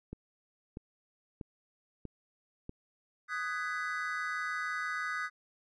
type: click train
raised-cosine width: 3 ms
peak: -28 dBFS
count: 5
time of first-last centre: 0.13-2.694 s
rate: 1.56 Hz
type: chord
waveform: triangle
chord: G# minor seventh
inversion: second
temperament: just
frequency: 1245.9 / 1495.1 / 1661.2 / 1993.5 Hz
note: D#6 / F#6 / G#6 / B6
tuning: +2 / +18 / 0 / +16 cents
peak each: -36 / -36 / -39 / -39 dBFS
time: 3.28-5.3 s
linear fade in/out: 50 ms
effects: resampled to 24000 Hz